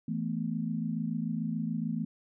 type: chord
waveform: sine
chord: E suspended fourth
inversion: none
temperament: equal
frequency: 164.81 / 220 / 246.9 Hz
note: E3 / A3 / B3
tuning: 0 / 0 / 0 cents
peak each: -34 / -33 / -36 dBFS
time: 0.08-2.05 s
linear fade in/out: 5 ms
effects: none